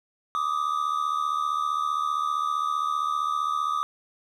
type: tone pair together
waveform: triangle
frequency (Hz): 1174.7 / 1250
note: D6 / D#6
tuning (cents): 0 / +8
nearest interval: minor second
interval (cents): 108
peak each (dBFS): -25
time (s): 0.35-3.83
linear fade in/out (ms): 0
effects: none